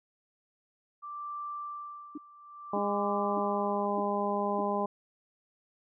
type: tone with tremolo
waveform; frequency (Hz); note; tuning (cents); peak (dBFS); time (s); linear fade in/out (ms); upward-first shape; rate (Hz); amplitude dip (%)
sine; 1174.7; D6; 0; -35; 1.02-3.87; 20; sine; 0.58; 85
type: tone bursts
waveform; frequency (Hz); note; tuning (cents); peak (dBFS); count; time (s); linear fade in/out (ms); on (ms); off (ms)
sine; 298; D4; +25; -35; 5; 2.15-4.61; 5; 28; 580
type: harmonic tone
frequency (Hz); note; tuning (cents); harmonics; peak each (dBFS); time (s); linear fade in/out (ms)
203.5; G#3; -35; 1 / 2 / 3 / 4 / 5; -34 / -34 / -34 / -34 / -34; 2.73-4.86; 5
effects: none